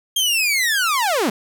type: linear sweep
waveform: sawtooth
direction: down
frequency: 3236 to 185 Hz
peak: -13 dBFS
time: 0.16-1.3 s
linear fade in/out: 5 ms
effects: 8-bit